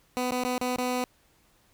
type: tone with dropouts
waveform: 15% pulse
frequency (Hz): 250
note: B3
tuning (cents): +21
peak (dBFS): -20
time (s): 0.17-1.04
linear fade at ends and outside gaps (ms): 0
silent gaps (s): 0.309-0.319 / 0.437-0.45 / 0.58-0.614 / 0.762-0.783
effects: pink hiss -64 dBFS RMS until 1.73 s